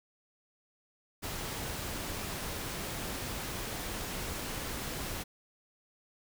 pink noise, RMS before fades -38 dBFS, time 1.22-5.24 s, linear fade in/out 20 ms, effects none

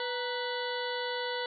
harmonic tone with a mistuned harmonic, 493.9 Hz, B4, in tune, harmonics 1 / 2 / 3 / 4 / 6 / 7 / 8 / 9, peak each -35 / -38 / -40 / -41 / -43 / -43 / -44 / -45 dBFS, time 0-1.46 s, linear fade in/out 2 ms, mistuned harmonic 2, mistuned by -79 cents, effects none

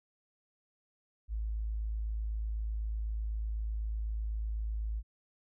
sine tone, 54 Hz, A1, 32 cents flat, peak -32 dBFS, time 1.28-5.03 s, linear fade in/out 50 ms, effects none

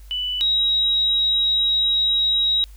sine tone pair in turn, 2978 / 3826 Hz, F#7 / A#7, +11 / +44 cents, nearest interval major third, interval 433 cents, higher second, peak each -22 / -16 dBFS, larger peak second, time 0.11-0.41 / 0.41-2.64 s, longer second, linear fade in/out 0 ms, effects added 50 Hz sine -39 dBFS peak until 2.76 s + white hiss -55 dBFS RMS until 2.76 s

